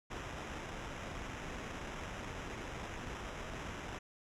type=noise with sample-and-hold; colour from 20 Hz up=pink; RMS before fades=-44 dBFS; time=0.1-3.99 s; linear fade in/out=10 ms; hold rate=4410 Hz; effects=low-pass 7000 Hz 12 dB/octave